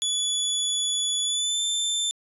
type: tone with pitch glide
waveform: 25% pulse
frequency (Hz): 3426 to 3551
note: A7 to A7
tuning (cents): -47 to +15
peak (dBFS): -19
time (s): 0.02-2.11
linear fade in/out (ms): 0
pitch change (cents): +62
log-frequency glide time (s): 1.23-1.62
effects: resampled to 32000 Hz